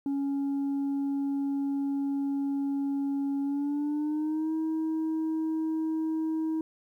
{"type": "tone with pitch glide", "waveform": "sine", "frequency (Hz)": [278.6, 318.2], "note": ["C#4", "D#4"], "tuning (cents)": [9, 39], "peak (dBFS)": -24, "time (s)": [0.06, 6.61], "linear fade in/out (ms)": 2, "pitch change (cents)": 230, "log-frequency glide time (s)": [3.42, 4.53], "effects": ["tanh soft clip ceiling -26 dBFS", "11-bit"]}